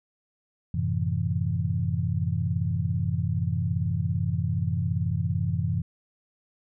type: chord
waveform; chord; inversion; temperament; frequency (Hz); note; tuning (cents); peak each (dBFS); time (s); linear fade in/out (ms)
sine; F# half-diminished seventh; none; equal; 92.5 / 110 / 130.81 / 164.81; F#2 / A2 / C3 / E3; 0 / 0 / 0 / 0; -28 / -30 / -30 / -29; 0.74-5.82; 5
effects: none